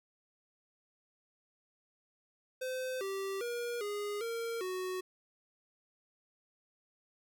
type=tone with pitch steps; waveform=square; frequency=514 / 389.5 / 477 / 412.1 / 461.6 / 370.1 Hz; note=C5 / G4 / A#4 / G#4 / A#4 / F#4; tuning=-31 / -11 / +40 / -13 / -17 / 0 cents; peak=-36 dBFS; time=2.61-5.01 s; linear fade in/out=10 ms; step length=400 ms; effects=none